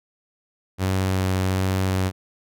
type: tone with vibrato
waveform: sawtooth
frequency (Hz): 94.2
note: F#2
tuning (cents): +32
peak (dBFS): -16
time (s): 0.78-2.12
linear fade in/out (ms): 50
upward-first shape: sine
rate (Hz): 1.3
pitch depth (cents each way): 10
effects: none